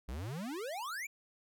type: exponential sweep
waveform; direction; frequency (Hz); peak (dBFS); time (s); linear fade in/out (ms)
square; up; 55 to 2441; -39; 0.08-1.07; 10
effects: none